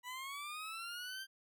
20% pulse linear sweep, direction up, 973 to 1584 Hz, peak -38 dBFS, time 0.03-1.27 s, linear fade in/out 50 ms, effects none

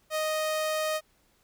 sawtooth tone, 622.3 Hz, D#5, in tune, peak -23 dBFS, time 0.1-1.01 s, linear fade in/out 50 ms, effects pink hiss -67 dBFS RMS until 1.43 s

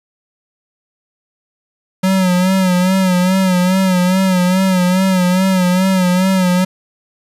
square tone with vibrato, 185 Hz, F#3, in tune, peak -11 dBFS, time 2.03-6.65 s, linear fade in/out 10 ms, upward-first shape sine, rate 2.4 Hz, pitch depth 59 cents each way, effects resampled to 32000 Hz + 7-bit

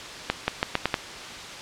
accelerating click train, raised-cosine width 0.3 ms, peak -5 dBFS, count 6, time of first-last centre 0.3-0.942 s, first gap 180 ms, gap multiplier 0.83, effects white hiss -37 dBFS RMS until 1.61 s + low-pass 5000 Hz 12 dB/octave

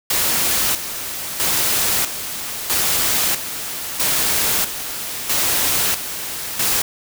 white noise with tremolo, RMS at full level -18 dBFS, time 0.1-6.82 s, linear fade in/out 5 ms, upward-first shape square, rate 0.77 Hz, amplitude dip 65%, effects none

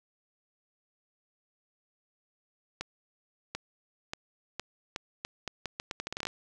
accelerating click train, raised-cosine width 0.2 ms, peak -17 dBFS, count 18, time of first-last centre 2.81-6.27 s, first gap 740 ms, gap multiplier 0.79, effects none

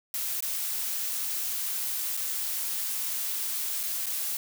blue noise with dropouts, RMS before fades -31 dBFS, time 0.14-4.37 s, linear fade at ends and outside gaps 1 ms, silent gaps 0.406-0.424 / 2.168-2.173 / 3.831-3.835 / 4.059-4.066 s, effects none

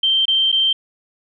sine tone with dropouts, 3136 Hz, G7, in tune, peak -13 dBFS, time 0.03-0.73 s, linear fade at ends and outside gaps 5 ms, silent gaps 0.255-0.28 / 0.518-0.525 s, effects none

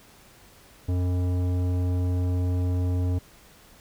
triangle tone with tanh clipping, 90 Hz, F#2, 47 cents flat, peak -24 dBFS, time 0.88-3.19 s, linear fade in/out 10 ms, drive 18 dB, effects pink hiss -53 dBFS RMS until 3.8 s

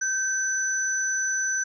sine tone pair together, 1553 / 5990 Hz, G6 / F#8, -17 / +20 cents, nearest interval octave + major seventh, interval 2337 cents, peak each -26 dBFS, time 0.01-1.64 s, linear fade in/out 10 ms, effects none

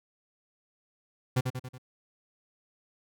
40% pulse tone with echo, 127.3 Hz, C3, 47 cents flat, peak -22 dBFS, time 1.36-1.41 s, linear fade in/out 10 ms, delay 93 ms, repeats 4, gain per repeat -5 dB, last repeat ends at 1.782 s, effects none

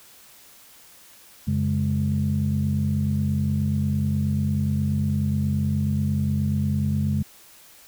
sine tone cluster, 91.1 / 140.4 / 207.9 Hz, F#2 / C#3 / G#3, -26 / +22 / +2 cents, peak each -24 dBFS, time 1.47-7.23 s, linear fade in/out 10 ms, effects tanh soft clip ceiling -12 dBFS + white hiss -50 dBFS RMS until 7.87 s

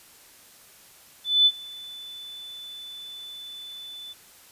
sine tone with ADSR envelope, 3500 Hz, A7, 10 cents flat, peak -13 dBFS, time 1.24-4.14 s, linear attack 220 ms, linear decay 51 ms, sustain -24 dB, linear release 23 ms, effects white hiss -52 dBFS RMS until 4.51 s + resampled to 32000 Hz

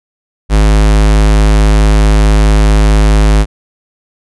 square tone, 52.3 Hz, G#1, 13 cents sharp, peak -5 dBFS, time 0.49-3.46 s, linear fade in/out 50 ms, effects resampled to 24000 Hz

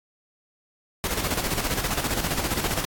pink noise with tremolo, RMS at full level -25 dBFS, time 1.04-2.85 s, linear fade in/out 0 ms, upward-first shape square, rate 15 Hz, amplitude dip 50%, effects AAC 64 kbps

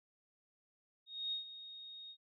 sine tone with ADSR envelope, 3729 Hz, A#7, in tune, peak -35 dBFS, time 1.06-2.17 s, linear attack 260 ms, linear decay 120 ms, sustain -13 dB, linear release 66 ms, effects none

